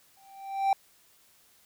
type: tone with exponential growth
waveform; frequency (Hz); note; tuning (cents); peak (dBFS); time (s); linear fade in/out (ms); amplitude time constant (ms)
triangle; 782; G5; -4; -17; 0.17-0.73; 2; 120
effects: white hiss -62 dBFS RMS until 1.65 s